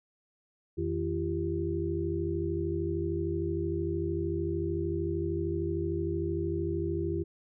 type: tone cluster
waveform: sine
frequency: 85.2 / 158 / 339 / 392.2 Hz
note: F2 / D#3 / E4 / G4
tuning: -42 / +27 / +49 / +1 cents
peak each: -34 / -37 / -32 / -35 dBFS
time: 0.77-7.24 s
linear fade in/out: 20 ms
effects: none